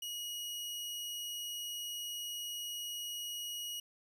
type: tone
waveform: sawtooth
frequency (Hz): 2900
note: F#7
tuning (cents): -35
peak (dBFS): -36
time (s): 0.02-3.8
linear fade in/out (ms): 5
effects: none